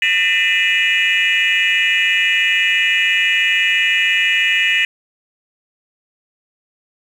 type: tone cluster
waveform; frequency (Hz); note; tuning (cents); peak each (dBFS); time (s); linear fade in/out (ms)
sine; 1800 / 2012 / 2422 / 2608 / 2901; A6 / B6 / D#7 / E7 / F#7; +39 / +32 / -47 / -19 / -35; -18; 0.02-4.85; 2
effects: tanh soft clip ceiling -6 dBFS + 7-bit